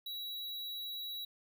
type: tone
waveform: square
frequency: 3897 Hz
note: B7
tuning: 24 cents flat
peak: -40 dBFS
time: 0.06-1.25 s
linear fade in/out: 5 ms
effects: none